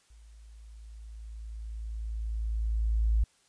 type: tone with level ramp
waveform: sine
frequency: 55 Hz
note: A1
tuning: in tune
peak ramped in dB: -51 to -21 dBFS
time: 0.1-3.24 s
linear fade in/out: 5 ms
effects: white hiss -66 dBFS RMS until 3.48 s + resampled to 22050 Hz